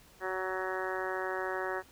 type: harmonic tone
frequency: 187.1 Hz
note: F#3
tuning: 20 cents sharp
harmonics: 2 / 3 / 4 / 5 / 6 / 7 / 8 / 9 / 10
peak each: -37 / -40 / -41 / -42 / -43 / -44 / -43 / -41 / -43 dBFS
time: 0.2-1.83 s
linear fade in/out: 50 ms
effects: pink hiss -59 dBFS RMS until 1.91 s